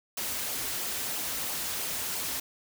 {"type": "noise with flanger", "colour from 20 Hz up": "white", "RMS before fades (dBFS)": -33, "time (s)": [0.17, 2.4], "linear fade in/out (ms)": 5, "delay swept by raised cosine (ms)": [0.51, 6.11], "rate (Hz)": 3, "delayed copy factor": -0.5, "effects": []}